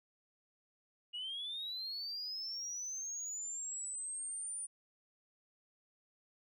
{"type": "linear sweep", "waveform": "sine", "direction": "up", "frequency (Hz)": [2863, 9397], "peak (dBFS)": -38, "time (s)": [1.13, 4.67], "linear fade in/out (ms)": 20, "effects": ["tanh soft clip ceiling -36 dBFS"]}